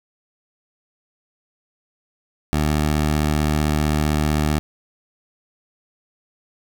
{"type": "tone", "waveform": "15% pulse", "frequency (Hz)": 75.6, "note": "D#2", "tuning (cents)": -49, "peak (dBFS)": -11, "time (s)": [2.53, 4.59], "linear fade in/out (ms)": 0, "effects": []}